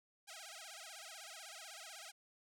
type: tone with vibrato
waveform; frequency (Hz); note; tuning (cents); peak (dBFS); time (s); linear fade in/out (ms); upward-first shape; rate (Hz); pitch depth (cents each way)
5% pulse; 720; F#5; -47; -38; 0.27-2.12; 20; sine; 16; 230
effects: none